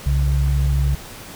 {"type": "tone pair together", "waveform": "sine", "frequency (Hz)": [65.41, 138.59], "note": ["C2", "C#3"], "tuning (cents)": [0, 0], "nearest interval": "octave + minor second", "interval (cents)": 1300, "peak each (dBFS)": [-16, -20], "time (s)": [0.06, 0.95], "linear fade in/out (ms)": 5, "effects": ["pink hiss -37 dBFS RMS until 1.35 s"]}